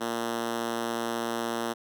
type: tone with high-pass filter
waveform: 5% pulse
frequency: 116.4 Hz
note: A#2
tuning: 2 cents flat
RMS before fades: -31 dBFS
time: 0-1.74 s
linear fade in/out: 20 ms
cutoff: 250 Hz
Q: 1.7
effects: none